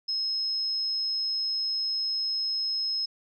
sine tone, 5160 Hz, E8, 38 cents flat, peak -26 dBFS, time 0.08-3.06 s, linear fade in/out 10 ms, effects none

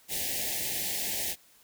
white band-stop noise, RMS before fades -32 dBFS, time 0.08-1.36 s, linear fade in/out 50 ms, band 870 to 1700 Hz, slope 96 dB/octave, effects white hiss -60 dBFS RMS until 1.63 s

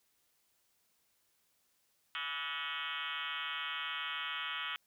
sine tone with frequency modulation, 2217 Hz, C#7, in tune, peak -36 dBFS, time 2.15-4.76 s, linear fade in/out 0 ms, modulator 153 Hz, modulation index 7.1, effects white hiss -75 dBFS RMS until 4.86 s

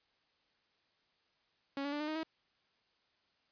sawtooth tone with pitch steps, 277.2 / 285.3 / 293.7 / 302.3 / 311.1 / 320.3 Hz, C#4 / C#4 / D4 / D#4 / D#4 / E4, 0 / +50 / 0 / -50 / 0 / -50 cents, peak -32 dBFS, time 1.77-2.232 s, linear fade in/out 2 ms, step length 77 ms, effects white hiss -75 dBFS RMS until 3.51 s + resampled to 11025 Hz

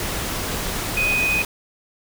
sine tone in noise, 2497 Hz, D#7, 6 cents sharp, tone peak -18 dBFS, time 0.97-1.42 s, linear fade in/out 2 ms, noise pink, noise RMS -26 dBFS, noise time 0-1.45 s, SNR +5 dB, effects none

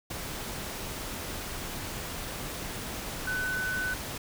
sine tone in noise, 1502 Hz, F#6, 26 cents sharp, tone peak -29 dBFS, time 3.27-3.94 s, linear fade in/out 5 ms, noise pink, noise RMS -37 dBFS, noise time 0.1-4.18 s, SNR +5 dB, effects none

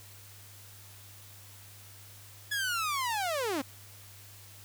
sawtooth linear sweep, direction down, 1707 to 248.4 Hz, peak -26 dBFS, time 2.51-3.62 s, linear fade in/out 10 ms, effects added 100 Hz sine -53 dBFS peak until 4.64 s + white hiss -53 dBFS RMS until 4.64 s

